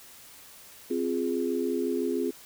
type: chord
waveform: sine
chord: F minor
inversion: second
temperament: equal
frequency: 261.6 / 349.2 / 415.3 Hz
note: C4 / F4 / Ab4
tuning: 0 / 0 / 0 cents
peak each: -30 dBFS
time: 0.9-2.31 s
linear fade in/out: 10 ms
effects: white hiss -50 dBFS RMS until 2.45 s